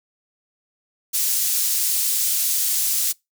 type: high-pass noise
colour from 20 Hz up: pink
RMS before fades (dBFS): -21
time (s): 1.13-3.13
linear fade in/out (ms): 20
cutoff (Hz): 7100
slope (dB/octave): 12
effects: noise-tail reverb RT60 0.2 s tail -25 dB re dry